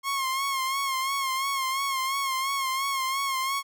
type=tone with vibrato; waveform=sawtooth; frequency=1078 Hz; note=C#6; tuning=49 cents flat; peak=-22 dBFS; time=0.03-3.63 s; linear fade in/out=50 ms; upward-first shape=sine; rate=2.9 Hz; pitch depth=53 cents each way; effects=none

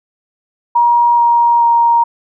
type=tone with pitch steps; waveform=sine; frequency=950 / 943.4 / 936.9 Hz; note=A#5 / A#5 / A#5; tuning=+33 / +20 / +8 cents; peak=-7 dBFS; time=0.75-2.04 s; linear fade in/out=10 ms; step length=430 ms; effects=none

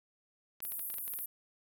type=clicks; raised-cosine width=0.2 ms; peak=-32 dBFS; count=10; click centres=0.604 / 0.651 / 0.721 / 0.794 / 0.902 / 0.941 / 0.984 / 1.079 / 1.137 / 1.189 s
type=band-pass noise; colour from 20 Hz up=pink; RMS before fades=-40 dBFS; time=0.62-1.26 s; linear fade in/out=5 ms; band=11000 to 16000 Hz; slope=48 dB/octave
effects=none

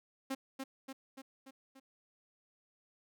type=tone with echo; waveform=sawtooth; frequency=267.5 Hz; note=C4; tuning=38 cents sharp; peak=-31 dBFS; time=0.3-0.35 s; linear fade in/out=10 ms; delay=290 ms; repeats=5; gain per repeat=-4 dB; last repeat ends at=1.8 s; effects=none

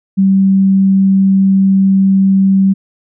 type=tone; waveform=sine; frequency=193.2 Hz; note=G3; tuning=25 cents flat; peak=-6 dBFS; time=0.17-2.74 s; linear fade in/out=20 ms; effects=none

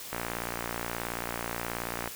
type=click train; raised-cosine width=0.5 ms; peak=-17 dBFS; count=115; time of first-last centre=0.13-2.075 s; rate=58.6 Hz; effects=white hiss -42 dBFS RMS until 2.15 s

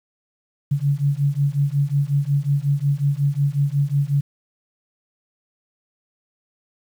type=beating tone pair; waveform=sine; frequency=139.2 / 144.7 Hz; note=C#3 / D3; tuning=+8 / -25 cents; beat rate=5.5 Hz; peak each=-20 dBFS; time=0.71-4.21 s; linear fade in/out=10 ms; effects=8-bit

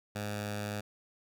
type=tone with notch filter; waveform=10% pulse; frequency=103.83 Hz; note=G#2; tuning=in tune; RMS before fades=-37 dBFS; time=0.15-0.81 s; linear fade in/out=10 ms; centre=350 Hz; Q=1.6; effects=none

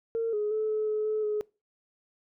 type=tone with pitch steps; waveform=sine; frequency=456.1 / 419.5 / 433.4 / 430.4 / 427.7 / 430.8 / 422.3 Hz; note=A#4 / G#4 / A4 / A4 / A4 / A4 / G#4; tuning=-38 / +17 / -26 / -38 / -49 / -37 / +29 cents; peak=-25 dBFS; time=0.15-1.41 s; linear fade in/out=0 ms; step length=180 ms; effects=noise-tail reverb RT60 0.3 s tail -24 dB re dry + tanh soft clip ceiling -21 dBFS

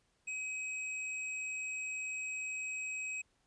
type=tone; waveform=square; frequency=2537 Hz; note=D#7; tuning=33 cents sharp; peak=-38 dBFS; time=0.27-3.22 s; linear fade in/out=10 ms; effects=pink hiss -75 dBFS RMS until 3.46 s + resampled to 22050 Hz

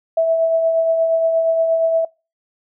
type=tone with tremolo; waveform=sine; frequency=655 Hz; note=E5; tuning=11 cents flat; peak=-11 dBFS; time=0.17-2.05 s; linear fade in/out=5 ms; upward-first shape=triangle; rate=8.5 Hz; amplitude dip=40%; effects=noise-tail reverb RT60 0.3 s tail -25 dB re dry

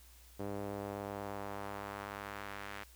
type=tone with band-pass filter sweep; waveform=sawtooth; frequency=100.9 Hz; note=G#2; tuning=49 cents flat; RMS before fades=-43 dBFS; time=0.39-2.84 s; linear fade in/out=10 ms; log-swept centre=450 to 1900 Hz; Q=1.1; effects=added 60 Hz sine -58 dBFS peak until 2.95 s + white hiss -62 dBFS RMS until 2.95 s

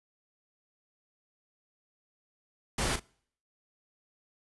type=noise with echo; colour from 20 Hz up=pink; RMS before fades=-30 dBFS; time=2.78-2.96 s; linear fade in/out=5 ms; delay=37 ms; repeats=1; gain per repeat=-10 dB; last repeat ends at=2.997 s; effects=noise-tail reverb RT60 0.6 s tail -26 dB re dry + resampled to 24000 Hz

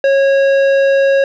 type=tone with tanh clipping; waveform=sine; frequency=548 Hz; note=C#5; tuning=20 cents flat; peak=-10 dBFS; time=0.04-1.24 s; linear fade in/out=2 ms; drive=12 dB; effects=none

